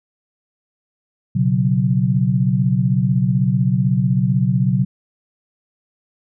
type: chord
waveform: sine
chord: B suspended second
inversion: none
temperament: equal with one note detuned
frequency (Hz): 122.69 / 138.59 / 185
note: B2 / C#3 / F#3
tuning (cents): -11 / 0 / 0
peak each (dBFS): -18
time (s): 1.35-4.85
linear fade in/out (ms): 10
effects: none